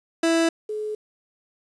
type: tone pair in turn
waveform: 30% pulse / sine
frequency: 330.1 / 426.2 Hz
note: E4 / G#4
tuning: +2 / +45 cents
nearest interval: major third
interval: 443 cents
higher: second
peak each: -15 / -26 dBFS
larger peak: first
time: 0.23-0.49 / 0.69-0.95 s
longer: neither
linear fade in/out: 5 ms
effects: resampled to 22050 Hz + 9-bit